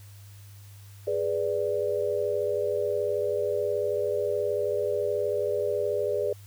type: chord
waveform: sine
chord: G# diminished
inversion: none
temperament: equal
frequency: 415.3 / 493.9 / 587.3 Hz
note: G#4 / B4 / D5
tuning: 0 / 0 / 0 cents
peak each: -28 / -30 / -29 dBFS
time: 1.07-6.33 s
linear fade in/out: 5 ms
effects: added 100 Hz sine -45 dBFS peak until 6.46 s + white hiss -56 dBFS RMS until 6.46 s